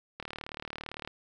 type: click train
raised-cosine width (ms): 0.3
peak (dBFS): -22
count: 34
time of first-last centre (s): 0.2-1.075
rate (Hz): 37.7
effects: none